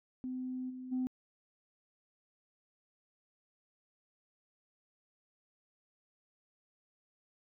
sine tone with level steps, 255.5 Hz, C4, 41 cents flat, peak -36 / -42 / -30 dBFS, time 0.24-1.07 s, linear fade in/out 0 ms, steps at 0.69 / 0.91 s, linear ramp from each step 20 ms, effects tanh soft clip ceiling -28 dBFS

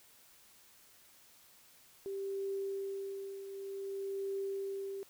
sine tone with tremolo, 392 Hz, G4, in tune, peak -34 dBFS, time 2.06-5.03 s, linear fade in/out 0 ms, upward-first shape triangle, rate 0.54 Hz, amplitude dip 65%, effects white hiss -62 dBFS RMS until 5.09 s

